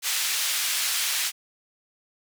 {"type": "band-pass noise", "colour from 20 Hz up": "pink", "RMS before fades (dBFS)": -26, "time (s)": [0.02, 1.32], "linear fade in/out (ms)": 50, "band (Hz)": [2400, 15000], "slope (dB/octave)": 12, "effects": []}